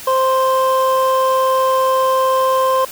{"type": "tone pair together", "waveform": "triangle", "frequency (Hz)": [523.2, 1046.5], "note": ["C5", "C6"], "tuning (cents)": [0, 0], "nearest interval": "octave", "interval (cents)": 1200, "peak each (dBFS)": -13, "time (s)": [0.07, 2.85], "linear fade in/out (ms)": 5, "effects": ["white hiss -33 dBFS RMS until 2.91 s"]}